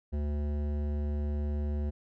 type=tone with hard clipping; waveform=sine; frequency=73.42 Hz; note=D2; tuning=in tune; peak=-31 dBFS; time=0.12-1.91 s; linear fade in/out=20 ms; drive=14 dB; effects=none